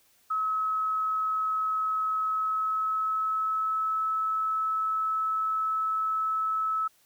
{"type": "tone with pitch glide", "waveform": "sine", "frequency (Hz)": [1286, 1300.9], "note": ["E6", "E6"], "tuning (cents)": [-43, -23], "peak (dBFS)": -25, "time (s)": [0.3, 6.88], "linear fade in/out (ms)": 10, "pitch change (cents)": 20, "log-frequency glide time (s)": [2.21, 4.01], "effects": ["white hiss -64 dBFS RMS until 7.05 s"]}